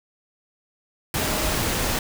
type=tone in noise; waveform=sine; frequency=622.3 Hz; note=D#5; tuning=in tune; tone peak=-34 dBFS; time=1.2-1.54 s; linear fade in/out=2 ms; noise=pink; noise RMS=-24 dBFS; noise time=1.14-1.99 s; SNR=-13 dB; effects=none